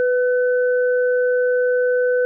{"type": "tone pair together", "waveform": "sine", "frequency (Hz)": [497.1, 1511.3], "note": ["B4", "F#6"], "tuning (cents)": [11, 36], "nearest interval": "octave + perfect fifth", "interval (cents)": 1925, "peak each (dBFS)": [-15, -25], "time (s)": [0, 2.25], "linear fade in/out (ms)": 0, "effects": []}